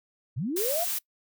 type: linear sweep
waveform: sine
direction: up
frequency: 98 to 728 Hz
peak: -27 dBFS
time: 0.36-0.85 s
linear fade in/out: 20 ms
type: noise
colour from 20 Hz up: blue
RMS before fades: -30 dBFS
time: 0.56-0.99 s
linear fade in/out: 10 ms
effects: noise-tail reverb RT60 0.1 s tail -23 dB re dry